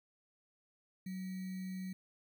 sine tone with sample-and-hold, 186.6 Hz, F#3, 15 cents sharp, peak -39 dBFS, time 1.06-1.93 s, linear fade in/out 5 ms, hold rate 2100 Hz, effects none

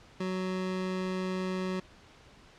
25% pulse tone, 185.9 Hz, F#3, 8 cents sharp, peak -27 dBFS, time 0.2-1.8 s, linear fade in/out 5 ms, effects pink hiss -56 dBFS RMS until 2.58 s + low-pass 5000 Hz 12 dB/octave

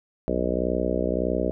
harmonic tone, 61.7 Hz, B1, 1 cent flat, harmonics 1 / 3 / 4 / 5 / 6 / 7 / 8 / 9 / 10, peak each -31 / -31 / -31 / -31 / -31 / -31 / -31 / -31 / -31 dBFS, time 0.28-1.51 s, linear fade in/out 0 ms, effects none

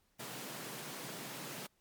pink high-pass noise, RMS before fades -45 dBFS, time 0.19-1.67 s, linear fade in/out 10 ms, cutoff 120 Hz, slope 96 dB/octave, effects pink hiss -75 dBFS RMS until 1.8 s + MP3 96 kbps

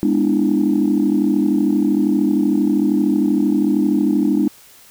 sine chord, E dominant seventh, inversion first, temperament just, 206 / 247.2 / 296.7 / 329.6 Hz, G#3 / B3 / D4 / E4, -14 / +2 / +18 / 0 cents, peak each -18 / -20 / -16 / -20 dBFS, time 0.03-4.48 s, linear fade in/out 0 ms, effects tanh soft clip ceiling -6 dBFS + white hiss -46 dBFS RMS until 4.9 s

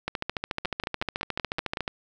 two click trains, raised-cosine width 0.3 ms, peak -13 / -12 dBFS, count 7 / 26, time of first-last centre 0.65-1.771 / 0.08-1.879 s, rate 5.35 / 13.9 Hz, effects none

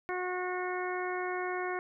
harmonic tone, 363.8 Hz, F#4, 29 cents flat, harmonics 1 / 2 / 3 / 4 / 5 / 6, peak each -35 / -38 / -40 / -41 / -42 / -43 dBFS, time 0.09-1.79 s, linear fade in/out 0 ms, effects none

